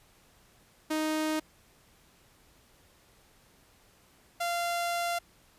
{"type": "tone pair in turn", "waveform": "sawtooth", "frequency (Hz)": [311.1, 691], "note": ["D#4", "F5"], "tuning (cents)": [0, -19], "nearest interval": "octave + major second", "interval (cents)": 1381, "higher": "second", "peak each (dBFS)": [-24, -25], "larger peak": "first", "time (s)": [[0.9, 1.4], [4.4, 5.19]], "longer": "second", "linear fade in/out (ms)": 10, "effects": ["pink hiss -62 dBFS RMS until 5.58 s", "resampled to 32000 Hz"]}